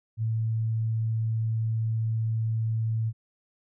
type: tone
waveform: sine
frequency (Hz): 111.9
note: A2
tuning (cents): +30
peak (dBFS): -24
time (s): 0.17-3.13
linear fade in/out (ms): 50
effects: none